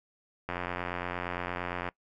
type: click train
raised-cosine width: 0.5 ms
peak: -18 dBFS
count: 125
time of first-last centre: 0.49-1.888 s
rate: 88.7 Hz
effects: noise-tail reverb RT60 0.1 s tail -22 dB re dry